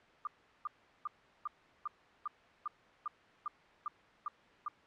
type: tone bursts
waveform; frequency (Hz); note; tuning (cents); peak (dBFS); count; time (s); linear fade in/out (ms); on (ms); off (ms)
sine; 1200; D6; +37; -34; 12; 0.25-4.682; 2; 21; 380
effects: white hiss -61 dBFS RMS until 4.86 s + low-pass 2000 Hz 12 dB/octave